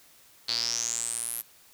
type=tone with band-pass filter sweep; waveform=sawtooth; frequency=116.9 Hz; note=A#2; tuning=5 cents sharp; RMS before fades=-31 dBFS; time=0.48-1.42 s; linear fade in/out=10 ms; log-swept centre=4300 to 12000 Hz; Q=9.5; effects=white hiss -57 dBFS RMS until 1.73 s